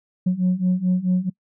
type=beating tone pair; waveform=sine; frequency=180 / 184.6 Hz; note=F#3 / F#3; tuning=-47 / -4 cents; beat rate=4.6 Hz; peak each=-20 / -18 dBFS; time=0.26-1.3 s; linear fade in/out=10 ms; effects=noise-tail reverb RT60 0.1 s tail -25 dB re dry + tanh soft clip ceiling -13 dBFS